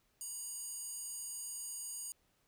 square tone with high-pass filter, 966 Hz, B5, 39 cents flat, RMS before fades -44 dBFS, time 0.21-2.12 s, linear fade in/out 0 ms, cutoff 8000 Hz, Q 4, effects pink hiss -75 dBFS RMS until 2.47 s

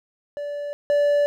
triangle tone pair in turn, 580 / 580 Hz, D5 / D5, -22 / -22 cents, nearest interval unison, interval 0 cents, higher neither, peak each -25 / -14 dBFS, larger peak second, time 0.37-0.73 / 0.9-1.26 s, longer neither, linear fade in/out 0 ms, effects none

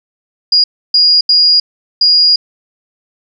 sine tone bursts at uneven times, 4866 Hz, D#8, 39 cents flat, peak -5 dBFS, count 4, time 0.52-0.64 / 0.94-1.21 / 1.29-1.6 / 2.01-2.36 s, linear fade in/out 5 ms, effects none

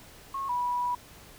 sine tone pair in turn, 1090 / 978.2 Hz, C#6 / B5, -29 / -17 cents, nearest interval major second, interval 188 cents, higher first, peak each -30 / -26 dBFS, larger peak second, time 0.34-0.49 / 0.49-0.95 s, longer second, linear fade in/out 5 ms, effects pink hiss -51 dBFS RMS until 1.38 s

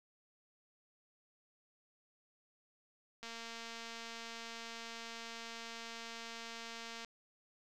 click train, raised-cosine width 0.2 ms, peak -30 dBFS, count 879, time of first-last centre 3.23-7.047 s, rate 230 Hz, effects 11-bit

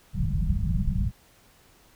pink low-pass noise, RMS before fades -25 dBFS, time 0.13-1.12 s, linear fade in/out 50 ms, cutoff 200 Hz, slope 96 dB/octave, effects pink hiss -58 dBFS RMS until 1.95 s

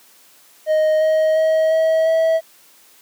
triangle tone with pitch steps, 622.3 / 628.8 / 635.4 / 642 / 648.7 Hz, D#5 / D#5 / D#5 / E5 / E5, 0 / +18 / +36 / -46 / -28 cents, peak -11 dBFS, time 0.66-2.41 s, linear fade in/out 50 ms, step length 350 ms, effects white hiss -50 dBFS RMS until 3.01 s + high-pass 200 Hz 12 dB/octave

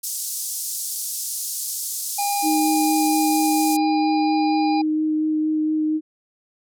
white band-pass noise, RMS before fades -28 dBFS, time 0.03-3.77 s, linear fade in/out 10 ms, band 5200 to 13000 Hz, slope 24 dB/octave
harmonic tone, 809 Hz, G#5, 46 cents flat, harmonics 1 / 3 / 5 / 6, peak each -21 / -34 / -38 / -35 dBFS, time 2.18-4.82 s, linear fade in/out 10 ms
sine tone with vibrato, 309.9 Hz, D#4, 7 cents flat, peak -18 dBFS, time 2.42-6.01 s, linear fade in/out 50 ms, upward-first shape sine, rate 4.3 Hz, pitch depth 9 cents each way
effects none

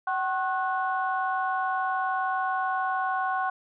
sine tone cluster, 757 / 1084 / 1476 Hz, F#5 / C#6 / F#6, +39 / -39 / -5 cents, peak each -27 / -29 / -31 dBFS, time 0.07-3.5 s, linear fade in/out 5 ms, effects tanh soft clip ceiling -15 dBFS

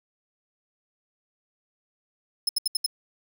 sawtooth tone bursts, 5180 Hz, E8, 31 cents flat, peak -18 dBFS, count 5, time 2.47-2.863 s, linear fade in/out 5 ms, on 21 ms, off 72 ms, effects none

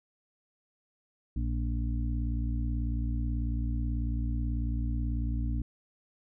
harmonic tone, 58.27 Hz, A#1, in tune, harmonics 1 / 2 / 4 / 5, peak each -29 / -35 / -39 / -41 dBFS, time 1.36-5.62 s, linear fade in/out 5 ms, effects none

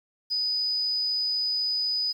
sine tone, 4978 Hz, D#8, in tune, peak -24 dBFS, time 0.3-2.13 s, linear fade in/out 20 ms, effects 9-bit

